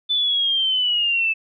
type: linear sweep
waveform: sine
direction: down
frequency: 3520 to 2617 Hz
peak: -17 dBFS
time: 0.09-1.34 s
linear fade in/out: 20 ms
effects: none